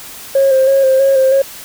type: tone with vibrato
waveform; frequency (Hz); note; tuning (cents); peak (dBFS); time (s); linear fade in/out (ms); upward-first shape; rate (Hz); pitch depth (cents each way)
sine; 536; C5; +42; -6; 0.35-1.42; 5; square; 3.1; 27
effects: tanh soft clip ceiling -4 dBFS + white hiss -32 dBFS RMS until 1.64 s